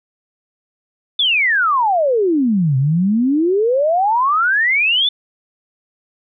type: exponential two-way sweep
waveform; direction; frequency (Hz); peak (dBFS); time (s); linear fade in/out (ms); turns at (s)
sine; down then up; 3572 to 128.1 to 3572; -12; 1.19-5.09; 5; 2.77
effects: none